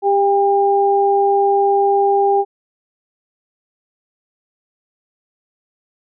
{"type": "tone pair together", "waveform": "sine", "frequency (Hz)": [397.5, 801], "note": ["G4", "G5"], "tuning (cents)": [24, 37], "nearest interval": "octave", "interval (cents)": 1213, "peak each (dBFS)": -14, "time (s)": [0.02, 2.45], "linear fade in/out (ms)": 50, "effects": []}